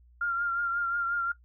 sine tone with vibrato, 1391 Hz, F6, 7 cents flat, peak -26 dBFS, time 0.21-1.32 s, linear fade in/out 5 ms, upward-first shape triangle, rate 5.6 Hz, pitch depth 39 cents each way, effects noise-tail reverb RT60 0.1 s tail -17 dB re dry + added 60 Hz sine -55 dBFS peak until 1.44 s

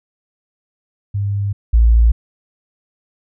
sine tone pair in turn, 100.7 / 56.89 Hz, G2 / A#1, +47 / -42 cents, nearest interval minor seventh, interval 989 cents, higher first, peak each -16 / -7 dBFS, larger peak second, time 1.14-1.53 / 1.73-2.12 s, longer neither, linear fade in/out 10 ms, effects none

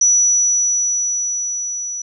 sine tone with level ramp, 5900 Hz, F#8, 6 cents flat, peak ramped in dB -9 to -23 dBFS, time 0.01-2.02 s, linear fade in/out 5 ms, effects none

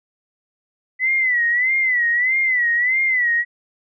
sine tone with vibrato, 1993 Hz, B6, 15 cents sharp, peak -15 dBFS, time 0.99-3.45 s, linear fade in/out 50 ms, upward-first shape sine, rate 1.6 Hz, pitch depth 110 cents each way, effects none

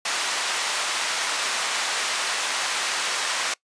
pink band-pass noise, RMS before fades -26 dBFS, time 0.05-3.54 s, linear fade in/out 5 ms, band 1000 to 8600 Hz, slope 12 dB/octave, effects noise-tail reverb RT60 0.1 s tail -23 dB re dry + resampled to 22050 Hz

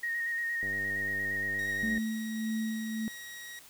sine tone with vibrato, 1864.7 Hz, A#6, in tune, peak -30 dBFS, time 0.03-1.98 s, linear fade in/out 5 ms, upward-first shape square, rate 8.6 Hz, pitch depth 17 cents each way
click train, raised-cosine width 2 ms, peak -32 dBFS, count 135, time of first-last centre 0.63-1.981 s, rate 99.2 Hz
sawtooth tone, 1900 Hz, A#6, 33 cents sharp, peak -39 dBFS, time 1.59-3.59 s, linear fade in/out 0 ms
sine tone with tremolo, 221.3 Hz, A3, 10 cents sharp, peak -29 dBFS, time 1.83-3.08 s, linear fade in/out 0 ms, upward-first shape sine, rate 1.7 Hz, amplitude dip 40%
effects white hiss -54 dBFS RMS until 3.69 s

